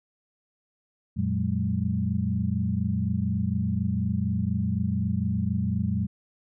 sine tone cluster, 90.4 / 117.5 / 184 / 208.1 Hz, F#2 / A#2 / F#3 / G#3, -40 / +14 / -9 / +4 cents, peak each -29 dBFS, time 1.16-6.07 s, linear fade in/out 20 ms, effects none

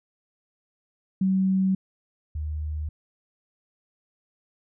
sine tone pair in turn, 190 / 76.3 Hz, F#3 / D#2, +46 / -33 cents, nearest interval octave + major third, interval 1579 cents, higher first, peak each -19 / -27 dBFS, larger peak first, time 1.21-1.75 / 2.35-2.89 s, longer neither, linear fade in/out 5 ms, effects none

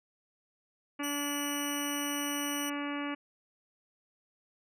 harmonic tone, 288 Hz, D4, 34 cents flat, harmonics 1 / 2 / 3 / 4 / 5 / 6 / 7 / 8 / 9 / 10, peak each -35 / -44 / -45 / -42 / -47 / -45 / -48 / -45 / -50 / -47 dBFS, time 0.99-3.15 s, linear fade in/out 10 ms
15% pulse tone, 2940 Hz, F#7, 12 cents flat, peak -29 dBFS, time 1.03-2.7 s, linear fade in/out 10 ms
effects none

